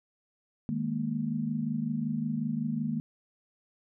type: chord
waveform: sine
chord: D# suspended fourth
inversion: none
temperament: equal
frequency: 155.56 / 207.7 / 233.1 Hz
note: D#3 / G#3 / A#3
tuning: 0 / 0 / 0 cents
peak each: -34 / -34 / -31 dBFS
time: 0.69-3 s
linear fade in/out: 0 ms
effects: none